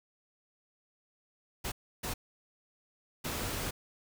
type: noise bursts at uneven times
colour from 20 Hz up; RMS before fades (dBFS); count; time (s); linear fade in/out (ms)
pink; -36; 3; 1.64-1.72 / 2.03-2.14 / 3.24-3.71; 10
effects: none